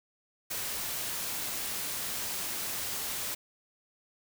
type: noise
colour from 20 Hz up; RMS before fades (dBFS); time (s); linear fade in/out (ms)
white; -35; 0.5-3.35; 10
effects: none